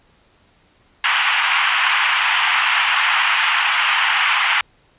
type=band-pass noise; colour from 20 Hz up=white; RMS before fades=-17 dBFS; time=1.04-4.61 s; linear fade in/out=2 ms; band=840 to 3100 Hz; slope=48 dB/octave; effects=pink hiss -56 dBFS RMS until 4.98 s + resampled to 8000 Hz